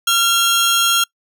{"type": "tone pair together", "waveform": "sawtooth", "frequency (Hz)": [1376, 3255], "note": ["F6", "G#7"], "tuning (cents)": [-26, -36], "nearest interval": "octave + minor third", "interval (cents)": 1490, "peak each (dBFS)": -12, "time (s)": [0.07, 1.04], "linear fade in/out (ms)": 5, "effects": ["noise-tail reverb RT60 0.1 s tail -26 dB re dry"]}